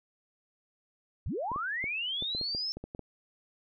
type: linear sweep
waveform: sine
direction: up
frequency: 43 to 5350 Hz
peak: -31 dBFS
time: 1.26-2.72 s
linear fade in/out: 0 ms
type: clicks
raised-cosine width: 2 ms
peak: -27 dBFS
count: 11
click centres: 1.517 / 1.561 / 1.841 / 2.224 / 2.35 / 2.413 / 2.549 / 2.77 / 2.84 / 2.949 / 2.993 s
effects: none